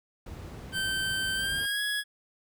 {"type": "noise", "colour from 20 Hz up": "brown", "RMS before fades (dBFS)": -38, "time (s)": [0.26, 1.66], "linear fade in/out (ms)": 5}
{"type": "tone with pitch glide", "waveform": "25% pulse", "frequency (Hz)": [1552, 1673], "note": ["G6", "G#6"], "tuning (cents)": [-18, 12], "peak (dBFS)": -24, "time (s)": [0.72, 2.04], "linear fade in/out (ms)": 50, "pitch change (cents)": 130, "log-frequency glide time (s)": [1.35, 1.82]}
{"effects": ["high-pass 60 Hz 12 dB/octave"]}